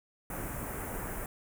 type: band-stop noise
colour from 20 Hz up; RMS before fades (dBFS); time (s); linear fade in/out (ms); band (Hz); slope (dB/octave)
pink; -38; 0.3-1.26; 2; 2000 to 8600; 24
effects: none